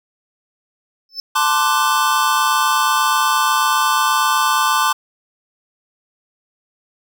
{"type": "tone with exponential growth", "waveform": "triangle", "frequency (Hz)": 5270, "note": "E8", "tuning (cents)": -1, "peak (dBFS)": -18, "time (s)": [1.09, 1.2], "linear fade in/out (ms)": 1, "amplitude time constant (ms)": 23}
{"type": "chord", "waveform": "square", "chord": "D dominant seventh", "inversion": "second", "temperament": "equal with one note detuned", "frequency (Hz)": [880, 1046.5, 1174.7, 1500.6], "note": ["A5", "C6", "D6", "F#6"], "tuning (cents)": [0, 0, 0, 24], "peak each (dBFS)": [-21, -19, -19, -23], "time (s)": [1.35, 4.93], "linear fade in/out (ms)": 10}
{"effects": []}